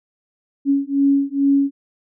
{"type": "beating tone pair", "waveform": "sine", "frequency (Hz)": [277.2, 279.5], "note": ["C#4", "C#4"], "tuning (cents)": [0, 14], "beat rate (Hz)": 2.3, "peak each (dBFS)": -17, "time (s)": [0.65, 1.71], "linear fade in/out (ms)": 50, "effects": []}